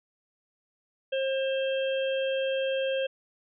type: harmonic tone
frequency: 534 Hz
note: C5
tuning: 35 cents sharp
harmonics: 1 / 3 / 5 / 6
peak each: -26 / -39 / -38 / -38 dBFS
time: 1.12-3.07 s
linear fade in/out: 10 ms
effects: none